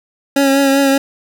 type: tone with vibrato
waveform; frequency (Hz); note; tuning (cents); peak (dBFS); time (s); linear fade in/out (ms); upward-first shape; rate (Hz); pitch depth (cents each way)
25% pulse; 275; C#4; -14; -6; 0.36-0.98; 5; triangle; 5.1; 32
effects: none